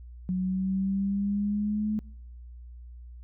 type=linear sweep; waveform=sine; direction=up; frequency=182.8 to 214.8 Hz; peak=-25 dBFS; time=0.29-1.99 s; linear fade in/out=0 ms; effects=noise-tail reverb RT60 0.8 s tail -26 dB re dry + added 60 Hz sine -42 dBFS peak until 3.23 s